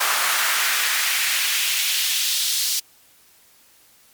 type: noise with high-pass filter sweep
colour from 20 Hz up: pink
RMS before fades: -21 dBFS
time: 0-2.8 s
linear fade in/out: 10 ms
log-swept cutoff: 1100 to 4500 Hz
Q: 1.5
effects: white hiss -54 dBFS RMS until 4.13 s + MP3 96 kbps